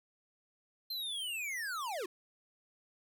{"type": "linear sweep", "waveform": "square", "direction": "down", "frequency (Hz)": [4186, 329.6], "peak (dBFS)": -37, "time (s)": [0.9, 2.06], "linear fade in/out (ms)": 5, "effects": []}